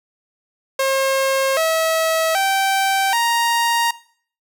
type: tone with pitch steps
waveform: sawtooth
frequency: 537 / 646 / 777.2 / 935 Hz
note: C5 / E5 / G5 / A#5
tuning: +45 / -35 / -15 / +5 cents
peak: -12 dBFS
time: 0.79-3.91 s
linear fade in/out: 5 ms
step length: 780 ms
effects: noise-tail reverb RT60 0.5 s tail -18 dB re dry